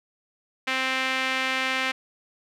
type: tone with band-pass filter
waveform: sawtooth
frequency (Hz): 261.6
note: C4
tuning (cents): 0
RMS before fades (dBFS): -26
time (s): 0.67-1.92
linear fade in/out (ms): 10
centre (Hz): 2300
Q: 1.8
effects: none